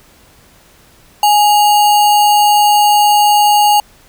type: tone with sample-and-hold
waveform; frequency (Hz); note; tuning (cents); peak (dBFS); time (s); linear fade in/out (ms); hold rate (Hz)
sine; 830.6; G#5; 0; -6; 1.23-3.8; 2; 3675
effects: pink hiss -46 dBFS RMS until 4.08 s